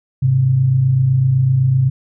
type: tone pair together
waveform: sine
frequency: 104.2 / 132.1 Hz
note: G#2 / C3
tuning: +6 / +17 cents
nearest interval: major third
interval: 411 cents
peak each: -20 / -11 dBFS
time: 0.22-1.9 s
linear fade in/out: 10 ms
effects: none